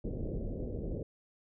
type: low-pass noise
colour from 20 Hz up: pink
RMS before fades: -37 dBFS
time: 0.04-1.03 s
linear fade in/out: 5 ms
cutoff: 560 Hz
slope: 48 dB/octave
effects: none